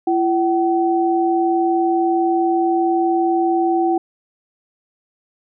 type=tone pair together; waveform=sine; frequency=338.5 / 759.9 Hz; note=E4 / F#5; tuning=+46 / +46 cents; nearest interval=octave + major second; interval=1400 cents; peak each=-16 / -18 dBFS; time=0.07-3.98 s; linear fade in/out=5 ms; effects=none